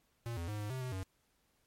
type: tone with pitch steps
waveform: square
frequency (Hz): 117.3 / 84.7 / 105.2 / 104.4 / 130.1 / 127.5 / 94.5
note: A#2 / E2 / G#2 / G#2 / C3 / C3 / F#2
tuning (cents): +11 / +48 / +23 / +10 / -9 / -44 / +37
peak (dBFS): -38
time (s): 0.26-1.03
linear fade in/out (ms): 0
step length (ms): 110
effects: pink hiss -75 dBFS RMS until 1.66 s + MP3 64 kbps